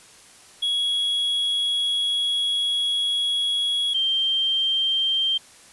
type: tone pair in turn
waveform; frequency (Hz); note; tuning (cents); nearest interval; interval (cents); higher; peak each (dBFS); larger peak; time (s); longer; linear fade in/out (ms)
triangle / sine; 3334 / 3160; G#7 / G7; +6 / +13; minor second; 93; first; -19; neither; 0.62-3.94 / 3.94-5.38; first; 10
effects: white hiss -49 dBFS RMS until 5.72 s + resampled to 24000 Hz